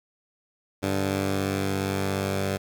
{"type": "tone pair together", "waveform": "10% pulse", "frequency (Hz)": [97.2, 145.64], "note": ["G2", "D3"], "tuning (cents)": [-14, -14], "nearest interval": "perfect fifth", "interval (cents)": 700, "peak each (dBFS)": [-17, -25], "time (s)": [0.82, 2.58], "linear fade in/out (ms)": 20, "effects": []}